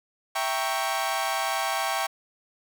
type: chord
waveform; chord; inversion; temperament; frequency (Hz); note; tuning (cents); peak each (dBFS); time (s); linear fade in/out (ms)
sawtooth; E diminished seventh; none; equal; 659.3 / 784 / 932.3 / 1108.7; E5 / G5 / Bb5 / Db6; 0 / 0 / 0 / 0; -28 / -25 / -30 / -27; 0.35-2.07; 10
effects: none